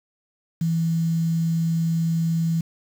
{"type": "tone with quantisation", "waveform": "sine", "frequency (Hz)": 164.81, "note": "E3", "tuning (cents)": 0, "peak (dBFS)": -19, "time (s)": [0.61, 2.61], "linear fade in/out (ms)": 5, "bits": 7, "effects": []}